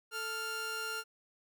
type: tone pair together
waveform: sawtooth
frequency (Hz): 440 / 1396.9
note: A4 / F6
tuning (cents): 0 / 0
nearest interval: octave + minor sixth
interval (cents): 2000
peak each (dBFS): -40 / -33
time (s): 0.11-1.04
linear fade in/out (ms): 50
effects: none